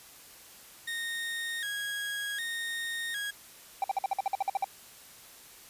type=tone with vibrato; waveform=30% pulse; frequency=1746 Hz; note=A6; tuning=14 cents flat; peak=-30 dBFS; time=0.87-3.31 s; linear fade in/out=10 ms; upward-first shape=square; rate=0.66 Hz; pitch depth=100 cents each way
type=tone bursts; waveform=triangle; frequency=782 Hz; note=G5; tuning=4 cents flat; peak=-23 dBFS; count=12; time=3.82-4.644 s; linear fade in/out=2 ms; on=21 ms; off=52 ms
effects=white hiss -52 dBFS RMS until 5.69 s + resampled to 32000 Hz